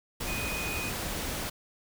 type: tone in noise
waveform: sine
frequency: 2489 Hz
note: D#7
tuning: in tune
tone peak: -35 dBFS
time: 0.27-0.9 s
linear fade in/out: 10 ms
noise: pink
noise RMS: -34 dBFS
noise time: 0.2-1.5 s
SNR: -4 dB
effects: none